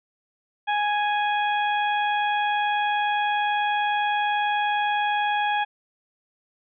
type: harmonic tone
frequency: 830.6 Hz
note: G#5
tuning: in tune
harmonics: 1 / 2 / 3 / 4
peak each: -22 / -28 / -32 / -34 dBFS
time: 0.67-5.65 s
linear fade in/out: 20 ms
effects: none